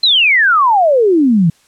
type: exponential sweep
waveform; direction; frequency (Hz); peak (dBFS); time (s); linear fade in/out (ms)
sine; down; 4186 to 155.56; -7; 0.03-1.5; 5
effects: white hiss -52 dBFS RMS until 1.67 s + low-pass 9000 Hz 12 dB/octave